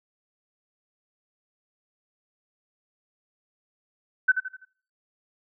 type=tone with echo; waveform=sine; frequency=1518 Hz; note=F#6; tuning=44 cents sharp; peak=-14 dBFS; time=4.28-4.32 s; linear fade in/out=10 ms; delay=83 ms; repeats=4; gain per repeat=-8 dB; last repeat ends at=4.652 s; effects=noise-tail reverb RT60 0.5 s tail -22 dB re dry